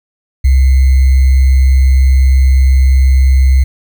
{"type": "tone with sample-and-hold", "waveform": "sine", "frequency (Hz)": 65.8, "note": "C2", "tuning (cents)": 10, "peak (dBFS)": -4, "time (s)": [0.44, 3.64], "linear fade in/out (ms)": 10, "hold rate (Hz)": 2100, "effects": []}